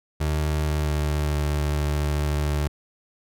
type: tone with pitch glide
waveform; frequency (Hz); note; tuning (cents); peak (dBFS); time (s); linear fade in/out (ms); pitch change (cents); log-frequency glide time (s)
30% pulse; 76 to 73.92; D#2 to D2; -40 to +12; -19; 0.2-2.68; 10; -48; 0.57-1.44
effects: none